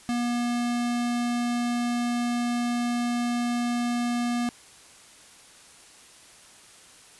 square tone, 240.2 Hz, B3, 48 cents flat, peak -25 dBFS, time 0.09-4.49 s, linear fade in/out 0 ms, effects white hiss -51 dBFS RMS until 7.19 s + resampled to 24000 Hz

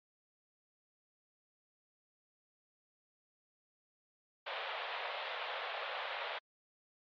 pink band-pass noise, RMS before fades -41 dBFS, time 4.46-6.39 s, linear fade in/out 10 ms, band 510 to 3800 Hz, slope 48 dB/octave, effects MP3 48 kbps

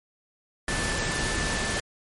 sine tone in noise, 1760 Hz, A6, in tune, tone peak -32 dBFS, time 0.68-1.8 s, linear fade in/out 2 ms, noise pink, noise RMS -28 dBFS, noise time 0.68-1.8 s, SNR -7 dB, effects MP3 48 kbps

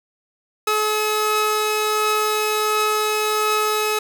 sawtooth tone pair together, 427.4 / 1280.8 Hz, G#4 / D#6, +50 / +50 cents, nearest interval octave + perfect fifth, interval 1900 cents, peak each -17 dBFS, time 0.67-3.99 s, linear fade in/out 5 ms, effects none

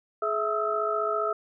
sine tone cluster, 423.1 / 657 / 1271 / 1326 Hz, G#4 / E5 / D#6 / E6, +32 / -6 / +36 / +10 cents, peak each -30 dBFS, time 0.22-1.33 s, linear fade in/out 5 ms, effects none

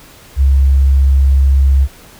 sine tone, 67.9 Hz, C#2, 35 cents flat, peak -6 dBFS, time 0.36-1.88 s, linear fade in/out 50 ms, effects pink hiss -40 dBFS RMS until 2.19 s

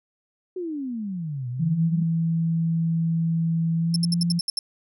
sine exponential two-way sweep, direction down then up, 376.8 to 120 to 197.4 Hz, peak -27 dBFS, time 0.56-2.03 s, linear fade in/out 5 ms, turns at 1.49 s
sine tone with pitch glide, 164.81 to 171.12 Hz, E3 to F3, 0 to -35 cents, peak -20 dBFS, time 1.59-4.4 s, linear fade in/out 20 ms, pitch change +65 cents, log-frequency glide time 3.76-4.11 s
35% pulse tone bursts, 5300 Hz, E8, 9 cents sharp, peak -20 dBFS, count 8, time 3.94-4.59 s, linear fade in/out 2 ms, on 20 ms, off 70 ms
effects none

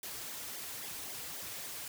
white noise with flanger, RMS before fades -43 dBFS, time 0.03-1.88 s, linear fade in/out 2 ms, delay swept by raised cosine 0.71 to 5.51 ms, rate 3.7 Hz, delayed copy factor -0.85, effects none

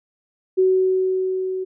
sine tone with level ramp, 374.7 Hz, F#4, 22 cents sharp, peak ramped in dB -12 to -23 dBFS, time 0.57-1.65 s, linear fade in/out 20 ms, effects none

